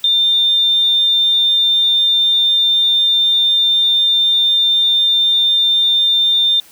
sine tone, 3602 Hz, A7, 40 cents sharp, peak -10 dBFS, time 0.04-6.6 s, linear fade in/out 2 ms, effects white hiss -44 dBFS RMS until 6.71 s

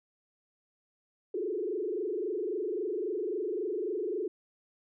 sine tone with frequency modulation, 392 Hz, G4, in tune, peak -30 dBFS, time 1.34-4.28 s, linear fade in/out 5 ms, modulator 23.7 Hz, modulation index 2.3, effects none

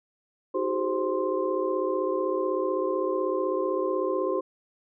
sine tone cluster, 316.9 / 375.6 / 411.5 / 523 / 1048 Hz, D#4 / F#4 / G#4 / C5 / C6, +32 / +26 / -16 / -1 / +2 cents, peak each -33 / -28 / -33 / -29 / -33 dBFS, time 0.54-4.41 s, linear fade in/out 10 ms, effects none

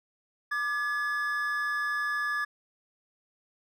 triangle tone pair together, 1189 / 1701.8 Hz, D6 / G#6, +21 / +42 cents, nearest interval tritone, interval 621 cents, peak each -31 / -27 dBFS, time 0.51-2.45 s, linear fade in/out 10 ms, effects none

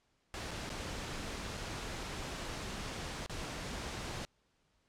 pink noise with dropouts, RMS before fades -41 dBFS, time 0.34-4.25 s, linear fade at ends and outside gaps 0 ms, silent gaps 0.509-0.513 / 0.693-0.701 / 1.572-1.575 / 3.262-3.296 s, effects pink hiss -75 dBFS RMS until 4.88 s + low-pass 7000 Hz 12 dB/octave

